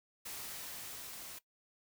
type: noise with level ramp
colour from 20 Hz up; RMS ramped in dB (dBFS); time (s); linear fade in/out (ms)
white; -44 to -48; 0.25-1.39; 10
effects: noise-tail reverb RT60 0.1 s tail -18 dB re dry